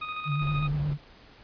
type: tone with tremolo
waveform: 25% pulse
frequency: 1244.5 Hz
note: D#6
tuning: in tune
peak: -27 dBFS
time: 0.01-0.68 s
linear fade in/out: 10 ms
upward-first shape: square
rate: 13 Hz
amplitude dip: 40%
type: tone with vibrato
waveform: sine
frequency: 146.83 Hz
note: D3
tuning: in tune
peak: -25 dBFS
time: 0.25-0.98 s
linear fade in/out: 50 ms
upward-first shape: sine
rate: 8.5 Hz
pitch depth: 48 cents each way
type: noise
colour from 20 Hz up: brown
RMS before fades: -37 dBFS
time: 0.41-0.94 s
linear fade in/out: 10 ms
effects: pink hiss -53 dBFS RMS until 1.43 s + resampled to 11025 Hz

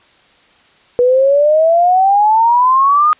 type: exponential sweep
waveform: sine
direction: up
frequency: 484.3 to 1244.5 Hz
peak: -7 dBFS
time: 0.99-3.13 s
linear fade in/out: 0 ms
effects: white hiss -49 dBFS RMS until 3.19 s + resampled to 8000 Hz

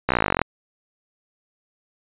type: slowing click train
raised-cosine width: 0.5 ms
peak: -3 dBFS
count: 18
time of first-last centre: 0.09-0.416 s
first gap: 15 ms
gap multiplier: 1.03
effects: resampled to 8000 Hz

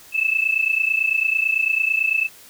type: tone pair together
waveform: sine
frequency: 2608 / 2637 Hz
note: E7 / E7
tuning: -19 / 0 cents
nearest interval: unison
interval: 19 cents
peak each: -20 dBFS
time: 0.12-2.29 s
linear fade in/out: 50 ms
effects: white hiss -46 dBFS RMS until 2.49 s

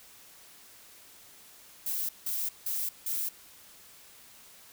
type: noise bursts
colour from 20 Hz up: violet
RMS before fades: -32 dBFS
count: 4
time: 1.86-3.29 s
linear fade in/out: 5 ms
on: 230 ms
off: 170 ms
effects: white hiss -54 dBFS RMS until 4.72 s

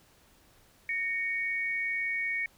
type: tone pair together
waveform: sine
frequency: 1856 / 2231 Hz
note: A#6 / C#7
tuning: -8 / +11 cents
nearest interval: minor third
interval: 319 cents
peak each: -34 / -30 dBFS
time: 0.89-2.46 s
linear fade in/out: 2 ms
effects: pink hiss -62 dBFS RMS until 2.57 s

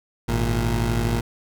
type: tone pair together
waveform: 20% pulse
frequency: 51.91 / 116.54 Hz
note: G#1 / A#2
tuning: 0 / 0 cents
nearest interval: octave + major second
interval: 1400 cents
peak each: -18 dBFS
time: 0.28-1.21 s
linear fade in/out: 10 ms
effects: none

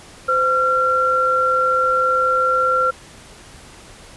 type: tone pair together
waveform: sine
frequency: 514 / 1369.7 Hz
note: C5 / F6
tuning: -31 / -34 cents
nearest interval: octave + perfect fourth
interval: 1697 cents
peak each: -20 / -15 dBFS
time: 0.28-2.91 s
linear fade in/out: 10 ms
effects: pink hiss -42 dBFS RMS until 4.16 s + resampled to 24000 Hz

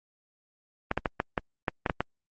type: clicks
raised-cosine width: 0.5 ms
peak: -10 dBFS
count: 9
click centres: 0.914 / 0.976 / 1.058 / 1.201 / 1.378 / 1.682 / 1.862 / 1.898 / 2.006 s
effects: Opus 24 kbps

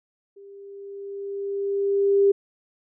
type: tone with level ramp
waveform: sine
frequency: 398.2 Hz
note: G4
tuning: 27 cents sharp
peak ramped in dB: -43 to -13 dBFS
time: 0.36-2.32 s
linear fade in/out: 10 ms
effects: none

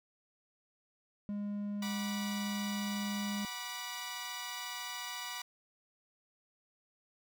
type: tone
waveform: triangle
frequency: 204.9 Hz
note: G#3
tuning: 23 cents flat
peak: -33 dBFS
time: 1.29-3.45 s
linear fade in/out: 0 ms
type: chord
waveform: 10% pulse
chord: B minor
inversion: second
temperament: equal with one note detuned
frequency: 740 / 975.3 / 1174.7 Hz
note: F#5 / B5 / D6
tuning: 0 / -22 / 0 cents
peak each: -39 / -33 / -37 dBFS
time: 1.82-5.42 s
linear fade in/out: 5 ms
effects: none

